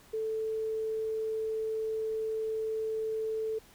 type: tone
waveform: sine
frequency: 440 Hz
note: A4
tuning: in tune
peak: -30 dBFS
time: 0.13-3.59 s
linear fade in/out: 10 ms
effects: pink hiss -58 dBFS RMS until 3.74 s